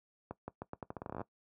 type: accelerating click train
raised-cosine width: 1 ms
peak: -26 dBFS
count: 17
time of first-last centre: 0.31-1.215 s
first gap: 170 ms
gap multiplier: 0.82
effects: noise-tail reverb RT60 0.1 s tail -18 dB re dry + high-pass 80 Hz 12 dB/octave